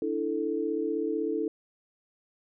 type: chord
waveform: sine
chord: D suspended second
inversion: none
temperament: equal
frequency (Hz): 293.7 / 329.6 / 440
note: D4 / E4 / A4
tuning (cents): 0 / 0 / 0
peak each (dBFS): -33 / -31 / -30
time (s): 0.02-1.48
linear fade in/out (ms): 2
effects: none